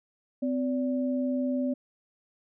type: tone pair together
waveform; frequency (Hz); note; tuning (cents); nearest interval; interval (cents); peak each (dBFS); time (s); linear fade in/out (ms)
sine; 256.8 / 577.1; C4 / D5; -32 / -30; octave + major second; 1402; -26 / -33; 0.42-1.74; 10
effects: none